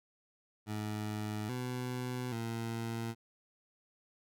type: tone with pitch steps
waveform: 20% pulse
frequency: 106.4 / 125.2 / 114.9 Hz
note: G#2 / B2 / A#2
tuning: +42 / +24 / -25 cents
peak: -31 dBFS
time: 0.66-3.15 s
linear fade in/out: 50 ms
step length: 830 ms
effects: none